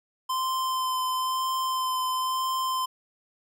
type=tone with vibrato; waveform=square; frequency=1034 Hz; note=C6; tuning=21 cents flat; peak=-26 dBFS; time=0.29-2.86 s; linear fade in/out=10 ms; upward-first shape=sine; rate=1 Hz; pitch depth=13 cents each way; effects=none